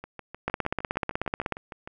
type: two click trains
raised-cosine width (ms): 0.5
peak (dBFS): -23 / -11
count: 13 / 18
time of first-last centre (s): 0.04-1.875 / 0.48-1.523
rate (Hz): 6.54 / 16.3
effects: none